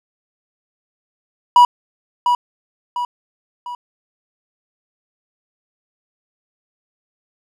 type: tone with echo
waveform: triangle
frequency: 973 Hz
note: B5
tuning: 26 cents flat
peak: -3 dBFS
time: 1.56-1.65 s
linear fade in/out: 2 ms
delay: 700 ms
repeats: 3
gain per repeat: -7 dB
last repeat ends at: 3.75 s
effects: none